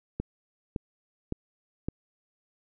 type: click train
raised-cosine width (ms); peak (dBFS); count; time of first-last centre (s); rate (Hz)
3; -17; 4; 0.2-1.885; 1.78
effects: none

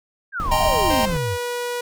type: exponential sweep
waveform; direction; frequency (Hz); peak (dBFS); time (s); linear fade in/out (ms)
sine; down; 1661.2 to 82.1; -23; 0.32-1.38; 50
type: noise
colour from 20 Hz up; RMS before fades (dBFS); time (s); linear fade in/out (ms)
brown; -26; 0.4-1.17; 0
type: chord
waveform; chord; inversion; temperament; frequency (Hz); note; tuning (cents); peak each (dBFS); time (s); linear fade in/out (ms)
square; C minor seventh; first; equal; 622.3 / 784 / 932.3 / 1046.5; Eb5 / G5 / Bb5 / C6; 0 / 0 / 0 / 0; -24; 0.51-1.06; 10
type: tone with pitch glide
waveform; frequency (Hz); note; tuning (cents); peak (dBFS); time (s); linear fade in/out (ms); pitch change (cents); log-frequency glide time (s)
sawtooth; 523.3 to 485.4; C5 to B4; 0 to -30; -20; 0.9-1.81; 5; -130; 1.09-1.18
effects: none

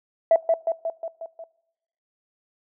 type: tone with echo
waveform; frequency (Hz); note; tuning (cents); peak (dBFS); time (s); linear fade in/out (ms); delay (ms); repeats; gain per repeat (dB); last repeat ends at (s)
sine; 659.3; E5; 0; -11; 0.31-0.36; 2; 180; 6; -4; 1.44
effects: noise-tail reverb RT60 0.9 s tail -23 dB re dry + tanh soft clip ceiling -8 dBFS

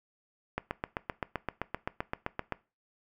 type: click train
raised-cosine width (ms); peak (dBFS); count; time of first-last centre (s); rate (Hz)
0.5; -16; 16; 0.58-2.523; 7.72
effects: noise-tail reverb RT60 0.3 s tail -20 dB re dry

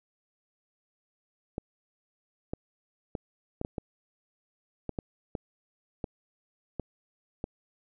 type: clicks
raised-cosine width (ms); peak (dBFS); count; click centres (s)
2; -19; 12; 1.581 / 2.535 / 3.152 / 3.614 / 3.649 / 3.782 / 4.893 / 4.988 / 5.352 / 6.042 / 6.797 / 7.441
effects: none

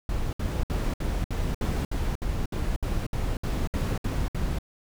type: noise bursts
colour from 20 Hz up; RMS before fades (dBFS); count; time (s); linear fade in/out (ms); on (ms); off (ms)
brown; -27; 15; 0.09-4.586; 2; 240; 64
effects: none

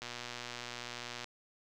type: click train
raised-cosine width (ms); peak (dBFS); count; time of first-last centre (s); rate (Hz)
0.2; -24; 149; 0.02-1.243; 121
effects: none

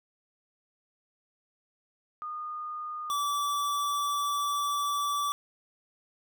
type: tone pair in turn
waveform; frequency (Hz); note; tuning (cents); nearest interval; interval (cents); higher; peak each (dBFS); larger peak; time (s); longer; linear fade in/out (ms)
sine / square; 1225 / 1156.2; D#6 / D6; -27 / -27; minor second; 100; first; -34 / -28; second; 2.22-3.1 / 3.1-5.32; second; 0
effects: none

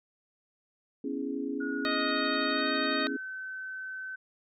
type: chord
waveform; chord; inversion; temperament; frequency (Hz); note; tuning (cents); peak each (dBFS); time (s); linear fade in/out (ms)
sine; C# minor seventh; third; equal; 246.9 / 277.2 / 329.6 / 415.3; B3 / C#4 / E4 / G#4; 0 / 0 / 0 / 0; -38 / -33 / -39 / -38; 1.04-3.17; 5
type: tone with pitch glide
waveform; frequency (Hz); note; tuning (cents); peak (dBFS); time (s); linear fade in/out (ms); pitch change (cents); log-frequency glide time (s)
sine; 1451 to 1527.5; F#6 to G6; -34 to -45; -36; 1.6-4.16; 10; +89; 2.47-2.7
type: harmonic tone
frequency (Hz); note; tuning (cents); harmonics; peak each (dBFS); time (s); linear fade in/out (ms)
624; D#5; +5; 1 / 2 / 3 / 4 / 5 / 6 / 7; -35 / -34 / -35 / -39 / -44 / -37 / -38; 1.85-3.07; 0
effects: none

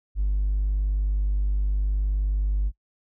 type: tone with hard clipping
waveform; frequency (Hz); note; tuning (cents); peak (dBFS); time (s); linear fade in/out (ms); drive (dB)
sine; 49.63; G1; +22; -21; 0.15-2.72; 50; 1
effects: noise-tail reverb RT60 0.1 s tail -24 dB re dry

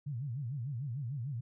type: tone with vibrato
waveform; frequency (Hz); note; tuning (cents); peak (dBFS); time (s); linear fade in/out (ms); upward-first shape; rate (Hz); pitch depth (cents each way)
sine; 130; C3; -11; -35; 0.06-1.41; 10; sine; 6.7; 240
effects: none

